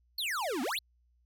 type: exponential two-way sweep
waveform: square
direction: down then up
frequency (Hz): 4561 to 230.3 to 4561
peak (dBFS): -32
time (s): 0.18-0.79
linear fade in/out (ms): 5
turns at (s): 0.62
effects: added 60 Hz sine -66 dBFS peak until 1.25 s